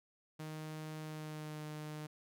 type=tone with pitch glide; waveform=sawtooth; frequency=155.56 to 152.36 Hz; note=D#3 to D#3; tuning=0 to -36 cents; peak=-39 dBFS; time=0.39-2.07 s; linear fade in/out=10 ms; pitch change=-36 cents; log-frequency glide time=1-1.62 s; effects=none